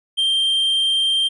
triangle tone, 3165 Hz, G7, 16 cents sharp, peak -14 dBFS, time 0.17-1.29 s, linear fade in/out 20 ms, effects resampled to 24000 Hz

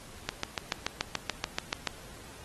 click train, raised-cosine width 0.2 ms, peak -11 dBFS, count 12, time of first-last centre 0.29-1.873 s, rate 6.95 Hz, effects pink hiss -50 dBFS RMS until 2.44 s + AAC 32 kbps

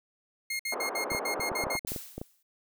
sawtooth tone bursts, 2138 Hz, C7, 37 cents sharp, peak -27 dBFS, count 9, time 0.5-1.794 s, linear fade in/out 5 ms, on 94 ms, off 56 ms
pink band-pass noise, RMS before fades -35 dBFS, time 0.72-1.77 s, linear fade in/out 5 ms, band 370 to 1200 Hz, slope 24 dB/octave
clicks, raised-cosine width 2 ms, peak -23 dBFS, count 12, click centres 1.118 / 1.149 / 1.396 / 1.517 / 1.638 / 1.668 / 1.753 / 1.849 / 1.919 / 1.962 / 2.18 / 2.215 s
blue noise with exponential decay, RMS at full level -33 dBFS, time 1.87-2.43 s, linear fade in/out 5 ms, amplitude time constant 120 ms
effects none

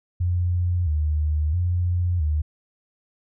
sine tone with vibrato, 82.1 Hz, E2, 6 cents flat, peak -19 dBFS, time 0.2-2.42 s, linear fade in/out 10 ms, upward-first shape square, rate 0.75 Hz, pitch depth 130 cents each way, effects none

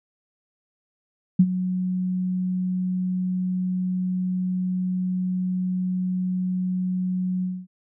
sine tone with ADSR envelope, 183.5 Hz, F#3, 14 cents flat, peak -9 dBFS, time 1.39-7.67 s, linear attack 8 ms, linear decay 56 ms, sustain -13 dB, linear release 240 ms, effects none

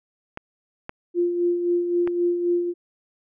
clicks, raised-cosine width 0.5 ms, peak -17 dBFS, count 3, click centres 0.374 / 0.894 / 2.075 s
sine tone with tremolo, 349.2 Hz, F4, in tune, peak -17 dBFS, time 1.14-2.74 s, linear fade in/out 50 ms, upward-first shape sine, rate 3.8 Hz, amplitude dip 50%
effects none

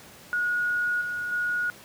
sine tone with level steps, 1449 Hz, F#6, 37 cents flat, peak -23 / -28 / -24 dBFS, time 0.33-1.7 s, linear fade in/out 0 ms, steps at 1.01 / 1.32 s, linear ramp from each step 5 ms, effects pink hiss -48 dBFS RMS until 1.84 s + high-pass 100 Hz 12 dB/octave

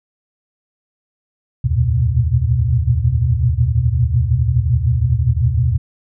sine tone cluster, 73.6 / 84.8 / 113.2 / 120.3 / 125.8 Hz, D2 / E2 / A2 / B2 / B2, +4 / +50 / +50 / -45 / +32 cents, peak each -19 dBFS, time 1.64-5.78 s, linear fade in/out 10 ms, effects none

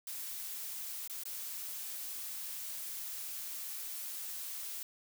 blue noise with dropouts, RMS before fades -42 dBFS, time 0.07-4.83 s, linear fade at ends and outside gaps 2 ms, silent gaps 1.077-1.097 / 1.236-1.254 s, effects none

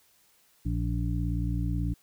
harmonic tone, 58.27 Hz, A#1, in tune, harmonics 1 / 2 / 3 / 5, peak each -29 / -31 / -34 / -36 dBFS, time 0.65-1.94 s, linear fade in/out 10 ms, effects white hiss -64 dBFS RMS until 2.02 s

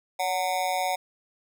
square tone with amplitude modulation, 740 Hz, F#5, in tune, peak -21 dBFS, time 0.19-0.96 s, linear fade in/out 10 ms, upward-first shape sine, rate 176 Hz, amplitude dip 100%, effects none

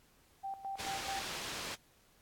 sine tone with tremolo, 782 Hz, G5, 4 cents flat, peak -37 dBFS, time 0.43-1.23 s, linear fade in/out 20 ms, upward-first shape square, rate 4.6 Hz, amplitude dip 75%
white low-pass noise, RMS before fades -42 dBFS, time 0.78-1.76 s, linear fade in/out 20 ms, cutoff 4900 Hz, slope 12 dB/octave
effects pink hiss -67 dBFS RMS until 2.21 s + AAC 64 kbps

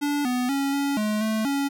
square tone with pitch steps, 289.4 / 248.8 / 276.9 / 280.7 / 212.5 / 218.5 / 279.4 Hz, D4 / B3 / C#4 / C#4 / G#3 / A3 / C#4, -25 / +13 / -2 / +22 / +40 / -12 / +14 cents, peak -23 dBFS, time 0.01-1.69 s, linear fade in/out 20 ms, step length 240 ms, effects none

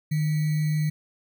sine tone with sample-and-hold, 153.4 Hz, D#3, 24 cents flat, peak -21 dBFS, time 0.11-0.9 s, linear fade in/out 10 ms, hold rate 2100 Hz, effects none

